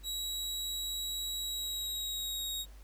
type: tone with pitch glide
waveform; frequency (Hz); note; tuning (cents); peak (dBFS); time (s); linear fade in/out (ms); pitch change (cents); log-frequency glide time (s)
sawtooth; 3872 to 3770; B7 to A#7; -35 to +19; -32; 0.03-2.66; 50; -46; 1.38-2.54
effects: added 50 Hz sine -49 dBFS peak until 2.83 s + pink hiss -62 dBFS RMS until 2.83 s